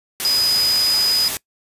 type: tone in noise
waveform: sine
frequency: 4978 Hz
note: D#8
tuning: in tune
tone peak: -14 dBFS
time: 0.25-1.28 s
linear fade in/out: 0 ms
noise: white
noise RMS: -24 dBFS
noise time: 0.2-1.37 s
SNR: +7 dB
effects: noise-tail reverb RT60 0.1 s tail -22 dB re dry + resampled to 32000 Hz